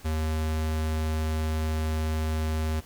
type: tone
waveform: square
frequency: 78.5 Hz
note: D#2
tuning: 16 cents sharp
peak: -26 dBFS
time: 0.04-2.81 s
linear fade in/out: 20 ms
effects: pink hiss -51 dBFS RMS until 2.85 s